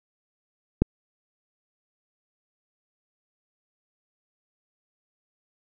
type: click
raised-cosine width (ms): 3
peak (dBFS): -5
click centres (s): 0.82
effects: none